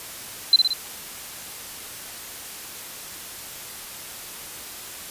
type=tone with echo; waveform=sine; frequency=4065 Hz; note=B7; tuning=49 cents sharp; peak=-9 dBFS; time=0.53-0.56 s; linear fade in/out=2 ms; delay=58 ms; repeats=3; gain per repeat=-4 dB; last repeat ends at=0.734 s; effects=white hiss -37 dBFS RMS until 5.1 s + resampled to 32000 Hz